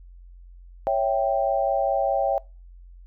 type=chord; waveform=sine; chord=C# diminished; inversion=none; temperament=equal; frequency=554.4 / 659.3 / 784 Hz; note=C#5 / E5 / G5; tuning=0 / 0 / 0 cents; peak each=-24 dBFS; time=0.87-2.38 s; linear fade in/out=0 ms; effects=noise-tail reverb RT60 0.3 s tail -23 dB re dry + added 44 Hz sine -43 dBFS peak until 3.06 s